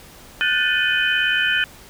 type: tone cluster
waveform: sine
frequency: 1457 / 1535 / 1759 / 2484 / 3038 Hz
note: F#6 / G6 / A6 / D#7 / F#7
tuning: -27 / -37 / -1 / -3 / +45 cents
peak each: -23 dBFS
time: 0.41-1.64 s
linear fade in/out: 0 ms
effects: pink hiss -44 dBFS RMS until 1.89 s